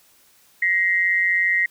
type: tone pair together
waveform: sine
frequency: 1894 / 2077 Hz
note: A#6 / C7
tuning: +27 / -13 cents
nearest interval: major second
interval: 160 cents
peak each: -18 / -21 dBFS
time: 0.62-1.66 s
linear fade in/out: 5 ms
effects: white hiss -56 dBFS RMS until 1.7 s